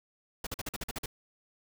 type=noise bursts; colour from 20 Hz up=pink; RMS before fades=-36 dBFS; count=9; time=0.44-1.06 s; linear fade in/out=5 ms; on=28 ms; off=46 ms; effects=none